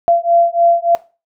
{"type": "beating tone pair", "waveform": "sine", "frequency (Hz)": [682, 685.4], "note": ["F5", "F5"], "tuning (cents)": [-41, -33], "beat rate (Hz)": 3.4, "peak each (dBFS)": -13, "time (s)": [0.08, 0.95], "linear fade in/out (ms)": 0, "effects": ["noise-tail reverb RT60 0.3 s tail -18 dB re dry"]}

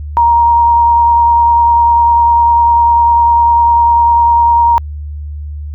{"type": "tone with vibrato", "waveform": "sine", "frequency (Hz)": 939, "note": "A#5", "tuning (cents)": 12, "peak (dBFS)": -5, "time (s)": [0.17, 4.78], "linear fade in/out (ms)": 0, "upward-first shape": "sine", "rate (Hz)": 10, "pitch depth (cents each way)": 12, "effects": ["added 74 Hz sine -20 dBFS peak until 5.74 s"]}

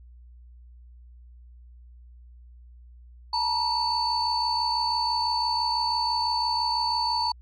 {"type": "tone cluster", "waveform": "sine", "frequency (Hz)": [891, 957, 4490], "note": ["A5", "A#5", "C#8"], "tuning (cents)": [22, 45, 21], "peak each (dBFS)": [-28, -26, -26], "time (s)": [3.33, 7.32], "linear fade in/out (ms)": 5, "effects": ["tanh soft clip ceiling -16 dBFS", "added 60 Hz sine -46 dBFS peak until 7.41 s"]}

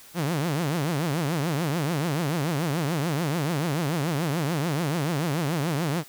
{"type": "tone with vibrato", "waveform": "sawtooth", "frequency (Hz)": 155.56, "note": "D#3", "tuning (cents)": 0, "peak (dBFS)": -20, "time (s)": [0.14, 6.04], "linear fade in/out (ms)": 50, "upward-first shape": "triangle", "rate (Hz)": 6.9, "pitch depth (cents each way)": 280, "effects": ["white hiss -49 dBFS RMS until 6.08 s"]}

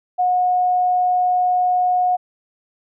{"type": "tone", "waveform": "sine", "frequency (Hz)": 726, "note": "F#5", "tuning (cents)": -33, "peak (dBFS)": -14, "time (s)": [0.18, 2.17], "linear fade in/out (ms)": 20, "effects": []}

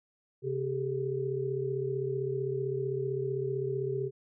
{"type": "tone cluster", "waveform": "sine", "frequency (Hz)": [133.5, 389.4, 425], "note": ["C3", "G4", "G#4"], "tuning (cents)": [35, -12, 40], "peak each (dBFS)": [-35, -32, -36], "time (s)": [0.42, 4.11], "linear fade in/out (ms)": 50, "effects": []}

